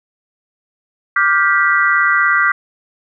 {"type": "chord", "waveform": "sine", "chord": "G dominant seventh", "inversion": "second", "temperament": "just", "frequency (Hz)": [1176, 1411.2, 1568, 1960], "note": ["D6", "F6", "G6", "B6"], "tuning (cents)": [2, 18, 0, -14], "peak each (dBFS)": -16, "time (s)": [1.16, 2.52], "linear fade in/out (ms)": 5, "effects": []}